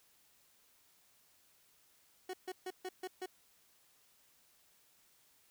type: tone bursts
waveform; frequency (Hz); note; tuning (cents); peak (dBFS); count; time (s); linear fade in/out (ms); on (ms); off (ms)
30% pulse; 370; F#4; 0; -37; 6; 2.29-3.26; 5; 45; 140
effects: white hiss -69 dBFS RMS until 5.5 s